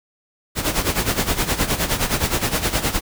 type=noise with tremolo; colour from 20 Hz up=pink; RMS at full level=-18 dBFS; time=0.55-3.01 s; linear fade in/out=50 ms; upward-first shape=sine; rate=9.6 Hz; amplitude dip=75%; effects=none